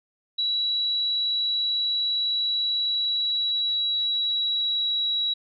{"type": "tone with pitch glide", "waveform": "sine", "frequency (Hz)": [3913, 3886], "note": ["B7", "B7"], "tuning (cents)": [-17, -29], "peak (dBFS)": -22, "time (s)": [0.38, 5.34], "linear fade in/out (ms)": 10, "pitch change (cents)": -12, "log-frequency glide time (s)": [2.72, 5.1], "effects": []}